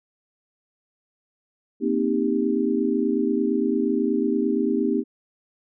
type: chord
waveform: sine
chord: C minor seventh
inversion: third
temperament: equal with one note detuned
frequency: 233.1 / 261.6 / 311.1 / 396.6 Hz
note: Bb3 / C4 / Eb4 / G4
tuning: 0 / 0 / 0 / +20 cents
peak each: -25 dBFS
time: 1.8-5.04 s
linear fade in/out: 50 ms
effects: none